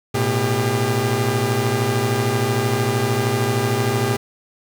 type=tone cluster; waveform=sawtooth; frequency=110.4 / 123.5 / 400.2 Hz; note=A2 / B2 / G4; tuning=+6 / 0 / +36 cents; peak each=-18 dBFS; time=0.14-4.17 s; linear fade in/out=10 ms; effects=7-bit